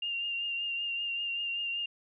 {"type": "tone with vibrato", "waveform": "sine", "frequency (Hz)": 2794, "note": "F7", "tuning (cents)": 0, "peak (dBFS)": -31, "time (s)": [0.02, 1.86], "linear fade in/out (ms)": 5, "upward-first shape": "triangle", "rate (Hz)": 5.2, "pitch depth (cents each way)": 30, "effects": []}